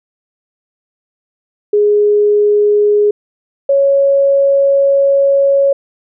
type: tone pair in turn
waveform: sine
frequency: 415.3 / 554.4 Hz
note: G#4 / C#5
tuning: 0 / 0 cents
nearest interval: perfect fourth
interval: 500 cents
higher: second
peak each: -7 dBFS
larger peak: neither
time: 1.73-3.11 / 3.69-5.73 s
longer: second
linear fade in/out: 5 ms
effects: none